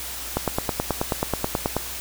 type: click train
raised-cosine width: 1 ms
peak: -7 dBFS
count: 14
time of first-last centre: 0.37-1.766 s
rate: 9.31 Hz
effects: added 60 Hz sine -42 dBFS peak until 2 s + white hiss -33 dBFS RMS until 2 s